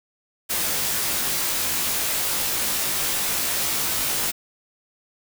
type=noise with comb filter; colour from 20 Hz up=white; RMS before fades=-24 dBFS; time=0.49-4.32 s; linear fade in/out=20 ms; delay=18 ms; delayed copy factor=-0.85; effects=none